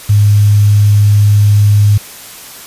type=tone with quantisation; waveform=sine; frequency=103.3 Hz; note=G#2; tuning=9 cents flat; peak=-4 dBFS; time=0.09-1.98 s; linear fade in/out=10 ms; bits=5; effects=white hiss -31 dBFS RMS until 2.66 s + resampled to 32000 Hz